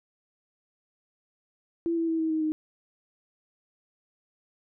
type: tone with pitch steps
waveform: sine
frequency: 335.6 / 330.4 / 325.3 / 320.3 / 315.3 / 310.4 Hz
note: E4 / E4 / E4 / E4 / D#4 / D#4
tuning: +31 / +4 / -23 / -50 / +23 / -4 cents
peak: -24 dBFS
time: 1.86-2.52 s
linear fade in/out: 0 ms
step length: 110 ms
effects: none